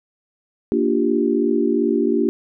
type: chord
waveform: sine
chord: G minor seventh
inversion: first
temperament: equal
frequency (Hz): 233.1 / 293.7 / 349.2 / 392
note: Bb3 / D4 / F4 / G4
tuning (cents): 0 / 0 / 0 / 0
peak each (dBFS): -21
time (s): 0.72-2.29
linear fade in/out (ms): 0
effects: none